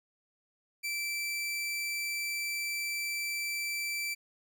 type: tone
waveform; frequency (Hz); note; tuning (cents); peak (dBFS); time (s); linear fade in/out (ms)
sawtooth; 2332; D7; -13; -29; 0.83-4.15; 20
effects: none